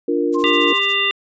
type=chord; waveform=sine; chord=Bb major; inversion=first; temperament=equal; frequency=293.7 / 349.2 / 466.2 Hz; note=D4 / F4 / Bb4; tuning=0 / 0 / 0 cents; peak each=-20 dBFS; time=0.08-0.73 s; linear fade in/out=5 ms
type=noise with tremolo; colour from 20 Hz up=violet; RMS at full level=-29 dBFS; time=0.32-0.96 s; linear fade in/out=20 ms; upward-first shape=sine; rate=14 Hz; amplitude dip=95%
type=tone; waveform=sine; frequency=1056 Hz; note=C6; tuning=16 cents sharp; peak=-22 dBFS; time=0.34-0.8 s; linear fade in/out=20 ms
type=harmonic tone; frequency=397.2 Hz; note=G4; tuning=23 cents sharp; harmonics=1 / 3 / 5 / 7 / 9; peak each=-27 / -25 / -22 / -18 / -22 dBFS; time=0.44-1.11 s; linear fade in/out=0 ms
effects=resampled to 16000 Hz